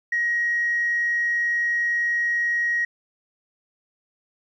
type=tone; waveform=sine; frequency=1891 Hz; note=A#6; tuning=24 cents sharp; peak=-19 dBFS; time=0.12-2.85 s; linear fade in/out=5 ms; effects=tanh soft clip ceiling -15 dBFS + 10-bit